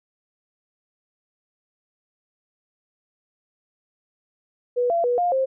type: tone with pitch steps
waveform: sine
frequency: 489.6 / 680 / 487.2 / 706 / 529 Hz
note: B4 / F5 / B4 / F5 / C5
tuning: -15 / -46 / -24 / +19 / +19 cents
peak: -18 dBFS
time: 4.76-5.46 s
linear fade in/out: 20 ms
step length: 140 ms
effects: none